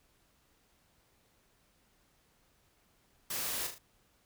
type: noise with echo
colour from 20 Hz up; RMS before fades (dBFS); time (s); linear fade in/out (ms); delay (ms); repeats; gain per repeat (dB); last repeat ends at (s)
white; -37; 3.3-3.67; 5; 38; 3; -6; 3.784
effects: pink hiss -70 dBFS RMS until 4.25 s